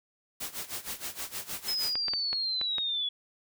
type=noise with tremolo; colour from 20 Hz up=white; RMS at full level=-35 dBFS; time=0.4-1.94 s; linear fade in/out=10 ms; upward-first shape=sine; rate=6.4 Hz; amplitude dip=85%
type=linear sweep; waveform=sine; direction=down; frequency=5180 to 3377 Hz; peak=-28 dBFS; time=1.68-3.09 s; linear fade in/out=5 ms
type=clicks; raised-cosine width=0.3 ms; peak=-20 dBFS; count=6; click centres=1.955 / 2.083 / 2.136 / 2.33 / 2.614 / 2.783 s
effects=none